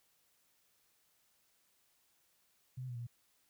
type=tone with pitch steps; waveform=sine; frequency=127.4 / 128.8 / 122.5 / 118.6 / 119.7 Hz; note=C3 / C3 / B2 / A#2 / A#2; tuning=-46 / -27 / -14 / +30 / +46 cents; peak=-40 dBFS; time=2.77-3.07 s; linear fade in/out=10 ms; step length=60 ms; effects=white hiss -74 dBFS RMS until 3.49 s